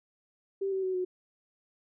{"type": "tone with pitch steps", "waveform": "sine", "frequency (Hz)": [390.8, 382.3, 374, 365.9], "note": ["G4", "G4", "F#4", "F#4"], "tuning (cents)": [-5, -43, 19, -19], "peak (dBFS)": -28, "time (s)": [0.61, 1.05], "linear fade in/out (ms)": 10, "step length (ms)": 110, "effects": []}